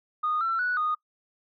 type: tone with pitch steps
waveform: sine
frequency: 1233 / 1345 / 1474 / 1235 Hz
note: D#6 / E6 / F#6 / D#6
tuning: -16 / +34 / -7 / -13 cents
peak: -23 dBFS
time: 0.23-0.95 s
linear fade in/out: 10 ms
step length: 180 ms
effects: noise-tail reverb RT60 0.1 s tail -22 dB re dry + tanh soft clip ceiling -19 dBFS